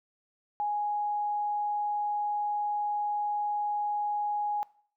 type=tone; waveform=sine; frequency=830.6 Hz; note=G#5; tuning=in tune; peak=-27 dBFS; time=0.6-4.63 s; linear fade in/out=0 ms; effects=noise-tail reverb RT60 0.5 s tail -21 dB re dry